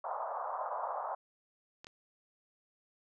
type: band-pass noise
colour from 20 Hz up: pink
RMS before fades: -38 dBFS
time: 0.04-1.15 s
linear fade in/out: 5 ms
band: 600 to 1200 Hz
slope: 48 dB/octave
type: clicks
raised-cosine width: 0.2 ms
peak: -30 dBFS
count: 2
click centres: 1.845 / 1.869 s
effects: none